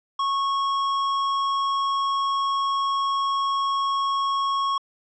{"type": "tone with hard clipping", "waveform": "triangle", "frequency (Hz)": 1100, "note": "C#6", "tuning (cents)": -14, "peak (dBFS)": -23, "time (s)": [0.19, 4.78], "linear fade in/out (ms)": 5, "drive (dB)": 14, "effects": ["low-pass 6000 Hz 12 dB/octave"]}